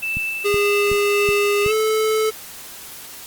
sine tone with tremolo, 2645 Hz, E7, 5 cents sharp, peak -20 dBFS, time 0.02-1.72 s, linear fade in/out 10 ms, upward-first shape sine, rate 1.8 Hz, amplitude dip 40%
click train, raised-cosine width 5 ms, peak -16 dBFS, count 5, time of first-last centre 0.17-1.663 s, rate 2.68 Hz
square tone with pitch glide, 408.7 to 435.5 Hz, G#4 to A4, -28 to -18 cents, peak -17 dBFS, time 0.44-2.31 s, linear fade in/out 20 ms, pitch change +110 cents, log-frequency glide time 1.64-1.72 s
effects white hiss -37 dBFS RMS until 3.26 s + Opus 32 kbps

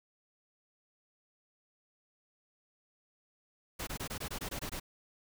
pink noise bursts, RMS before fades -39 dBFS, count 10, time 3.79-4.799 s, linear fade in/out 10 ms, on 82 ms, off 21 ms, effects none

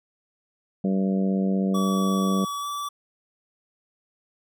harmonic tone, 96.3 Hz, G2, 30 cents flat, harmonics 2 / 3 / 4 / 5 / 6 / 7, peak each -21 / -32 / -33 / -33 / -36 / -38 dBFS, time 0.84-2.45 s, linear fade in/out 5 ms
square tone with pitch glide, 1142 to 1155.9 Hz, D6 to D6, -49 to -28 cents, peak -29 dBFS, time 1.74-2.89 s, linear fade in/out 10 ms, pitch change +21 cents, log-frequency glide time 2.6-2.66 s
effects none

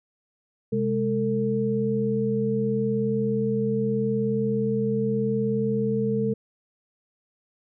sine tone cluster, 130 / 209.2 / 449.2 Hz, C3 / G#3 / A4, -11 / +13 / +36 cents, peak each -29 / -25 / -25 dBFS, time 0.72-6.34 s, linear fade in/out 10 ms, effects none

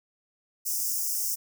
white high-pass noise, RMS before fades -29 dBFS, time 0.65-1.36 s, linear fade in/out 20 ms, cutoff 5100 Hz, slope 96 dB/octave, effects none

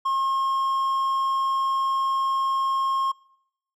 triangle tone, 1075 Hz, C6, 47 cents sharp, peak -19 dBFS, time 0.05-3.12 s, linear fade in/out 10 ms, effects noise-tail reverb RT60 0.8 s tail -25 dB re dry

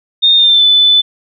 sine tone with pitch glide, 3662 to 3503 Hz, A#7 to A7, -32 to -8 cents, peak -5 dBFS, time 0.22-1.02 s, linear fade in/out 20 ms, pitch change -76 cents, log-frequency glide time 0.36-0.64 s, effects none

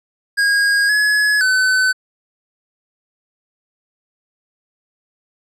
square tone with pitch steps, 1634 / 1693 / 1515 Hz, G#6 / G#6 / F#6, -29 / +33 / +40 cents, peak -13 dBFS, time 0.37-1.93 s, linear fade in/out 20 ms, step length 520 ms, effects low-pass 9000 Hz 12 dB/octave

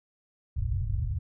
white low-pass noise, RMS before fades -29 dBFS, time 0.56-1.19 s, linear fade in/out 10 ms, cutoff 130 Hz, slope 96 dB/octave, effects none

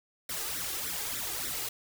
white noise with flanger, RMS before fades -35 dBFS, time 0.29-1.69 s, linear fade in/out 5 ms, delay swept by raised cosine 0.52 to 2.52 ms, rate 3.4 Hz, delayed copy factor +0.8, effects none

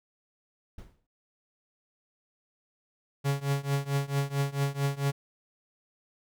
brown noise with exponential decay, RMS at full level -41 dBFS, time 0.78-1.07 s, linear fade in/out 5 ms, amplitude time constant 61 ms
45% pulse tone with tremolo, 140 Hz, C#3, 18 cents sharp, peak -23 dBFS, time 3.24-5.12 s, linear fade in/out 20 ms, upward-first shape triangle, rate 4.5 Hz, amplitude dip 95%
effects none

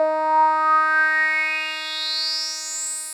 10% pulse tone with band-pass filter sweep, 312.4 Hz, D#4, 7 cents sharp, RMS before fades -21 dBFS, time 0-3.13 s, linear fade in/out 0 ms, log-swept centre 660 to 9800 Hz, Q 8.6, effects none

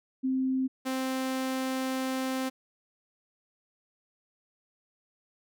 sine / sawtooth tone pair in turn, 261.6 / 261.6 Hz, C4 / C4, 0 / 0 cents, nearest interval unison, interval 0 cents, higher neither, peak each -25 dBFS, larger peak neither, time 0.23-0.68 / 0.85-2.5 s, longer second, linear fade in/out 20 ms, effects none

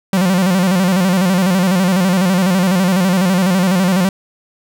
45% pulse tone with vibrato, 185 Hz, F#3, in tune, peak -11 dBFS, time 0.13-4.09 s, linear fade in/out 2 ms, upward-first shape square, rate 12 Hz, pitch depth 78 cents each way, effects none

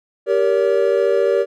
triangle chord, G diminished, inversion none, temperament equal with one note detuned, 392 / 466.2 / 569 Hz, G4 / Bb4 / Db5, 0 / 0 / +45 cents, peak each -16 dBFS, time 0.26-1.46 s, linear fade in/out 50 ms, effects none

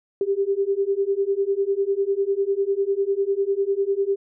sine beating tone pair, 390 / 400 Hz, G4 / G4, -9 / +35 cents, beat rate 10 Hz, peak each -23 / -22 dBFS, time 0.21-4.16 s, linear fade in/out 2 ms, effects none

